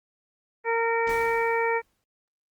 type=harmonic tone; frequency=460 Hz; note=A#4; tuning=23 cents flat; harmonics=1 / 2 / 3 / 4 / 5; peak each=-25 / -27 / -35 / -31 / -31 dBFS; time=0.64-1.82 s; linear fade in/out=50 ms
type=noise with exponential decay; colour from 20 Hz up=pink; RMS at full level=-37 dBFS; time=1.07-2.04 s; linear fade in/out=1 ms; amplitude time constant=210 ms
effects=Opus 24 kbps